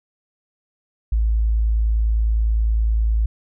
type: tone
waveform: sine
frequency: 54.9 Hz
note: A1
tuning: 3 cents flat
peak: -15 dBFS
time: 1.12-3.26 s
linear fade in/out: 5 ms
effects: none